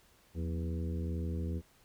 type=harmonic tone with a mistuned harmonic; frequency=82.2 Hz; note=E2; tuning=4 cents flat; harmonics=1 / 2 / 3 / 4 / 5 / 6; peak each=-34 / -40 / -44 / -46 / -48 / -50 dBFS; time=0.34-1.62 s; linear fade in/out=50 ms; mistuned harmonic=2; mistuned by=+110 cents; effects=pink hiss -65 dBFS RMS until 1.84 s